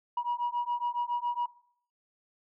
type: beating tone pair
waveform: sine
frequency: 959 / 966.2 Hz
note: A#5 / B5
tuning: +49 / -38 cents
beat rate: 7.2 Hz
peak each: -30 dBFS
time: 0.17-1.46 s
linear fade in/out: 5 ms
effects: noise-tail reverb RT60 0.6 s tail -19 dB re dry + tanh soft clip ceiling -24 dBFS